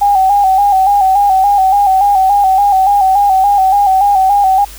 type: tone with vibrato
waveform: sine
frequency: 786 Hz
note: G5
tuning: 4 cents sharp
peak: -6 dBFS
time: 0.01-4.65 s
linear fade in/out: 10 ms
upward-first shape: square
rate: 3.5 Hz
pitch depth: 56 cents each way
effects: added 50 Hz sine -32 dBFS peak until 4.78 s + white hiss -34 dBFS RMS until 4.78 s